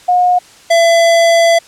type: tone pair in turn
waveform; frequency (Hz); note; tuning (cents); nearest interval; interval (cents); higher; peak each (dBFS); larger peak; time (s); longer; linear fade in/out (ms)
sine / square; 720 / 671.8; F#5 / E5; -47 / +33; minor second; 120; first; -7; neither; 0.08-0.39 / 0.7-1.59; second; 10
effects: white hiss -41 dBFS RMS until 1.67 s + low-pass 8000 Hz 12 dB/octave

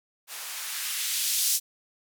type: noise with band-pass filter sweep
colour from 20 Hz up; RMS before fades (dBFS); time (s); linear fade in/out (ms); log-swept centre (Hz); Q
violet; -29; 0.27-1.6; 50; 710 to 5300; 0.9
effects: none

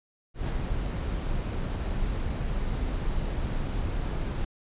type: noise with ADSR envelope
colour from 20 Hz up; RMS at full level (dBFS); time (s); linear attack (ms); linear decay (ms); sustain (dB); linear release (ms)
brown; -26; 0.34-4.45; 150; 11; -3; 7
effects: resampled to 8000 Hz

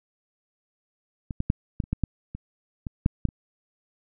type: clicks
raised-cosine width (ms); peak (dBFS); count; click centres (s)
5; -19 / -13 / -8 / -11 / -30 / -12 / -11 / -22 / -19 / -7 / -8 / -25; 12; 1.308 / 1.404 / 1.501 / 1.802 / 1.839 / 1.93 / 2.037 / 2.35 / 2.868 / 3.061 / 3.253 / 3.288
effects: none

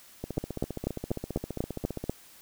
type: two click trains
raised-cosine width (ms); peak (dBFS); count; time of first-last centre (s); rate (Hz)
2; -20 / -14; 28 / 8; 0.24-2.04 / 0.38-2.096; 15 / 4.08
effects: white hiss -54 dBFS RMS until 2.41 s

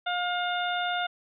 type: harmonic tone with a mistuned harmonic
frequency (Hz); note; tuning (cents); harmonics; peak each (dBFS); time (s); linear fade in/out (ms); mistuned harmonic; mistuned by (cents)
711; F5; +31; 1 / 2 / 3 / 4 / 5; -29 / -31 / -40 / -38 / -35; 0.06-1.07; 10; 5; +16
effects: none

